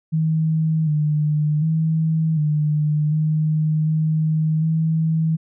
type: tone with pitch steps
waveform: sine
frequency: 158.8 / 150.8 / 159.9 / 150.8 / 155.2 / 156.9 / 160.4 Hz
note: D#3 / D3 / D#3 / D3 / D#3 / D#3 / E3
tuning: +36 / +46 / +48 / +46 / -4 / +15 / -47 cents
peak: -16 dBFS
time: 0.12-5.37 s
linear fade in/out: 20 ms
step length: 750 ms
effects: none